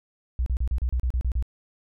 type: tone bursts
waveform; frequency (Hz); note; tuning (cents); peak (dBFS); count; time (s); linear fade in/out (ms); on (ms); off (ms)
sine; 61.74; B1; 0; -21; 10; 0.39-1.425; 0; 72; 35
effects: none